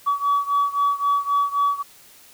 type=beating tone pair; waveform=sine; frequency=1137 / 1140.8 Hz; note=C#6 / C#6; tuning=+44 / +49 cents; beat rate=3.8 Hz; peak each=-19 / -21 dBFS; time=0.06-1.83 s; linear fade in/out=20 ms; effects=tanh soft clip ceiling -13 dBFS + white hiss -49 dBFS RMS until 2.33 s